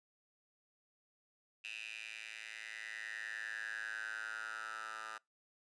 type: tone with high-pass filter sweep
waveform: 10% pulse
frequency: 110 Hz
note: A2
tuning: in tune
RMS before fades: -45 dBFS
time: 1.64-5.18 s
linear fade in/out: 5 ms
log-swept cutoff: 2600 to 1200 Hz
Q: 8.7
effects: noise-tail reverb RT60 0.2 s tail -25 dB re dry + resampled to 22050 Hz